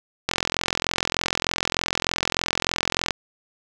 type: click train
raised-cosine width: 0.2 ms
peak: -3 dBFS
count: 123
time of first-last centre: 0.29-3.108 s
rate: 43.3 Hz
effects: none